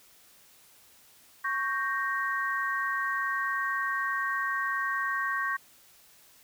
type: chord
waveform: sine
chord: G diminished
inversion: second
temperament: equal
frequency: 1108.7 / 1568 / 1864.7 Hz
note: Db6 / G6 / Bb6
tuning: 0 / 0 / 0 cents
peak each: -31 / -32 / -32 dBFS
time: 1.44-5.57 s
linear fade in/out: 10 ms
effects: white hiss -58 dBFS RMS until 6.43 s